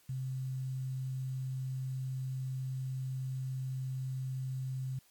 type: tone with quantisation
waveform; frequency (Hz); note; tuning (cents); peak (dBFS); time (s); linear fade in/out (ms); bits
sine; 130.81; C3; 0; -34; 0.09-4.99; 5; 10
effects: white hiss -66 dBFS RMS until 5.1 s + MP3 96 kbps